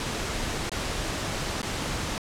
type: noise with dropouts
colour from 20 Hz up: pink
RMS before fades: -30 dBFS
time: 0-2.18 s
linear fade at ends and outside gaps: 1 ms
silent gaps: 0.695-0.717 / 1.618-1.629 s
effects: low-pass 8000 Hz 12 dB/octave